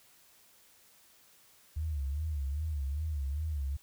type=tone with vibrato; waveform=sine; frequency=73.42 Hz; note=D2; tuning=in tune; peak=-31 dBFS; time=1.76-3.77 s; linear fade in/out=10 ms; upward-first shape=sine; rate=2.5 Hz; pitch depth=140 cents each way; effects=white hiss -62 dBFS RMS until 3.82 s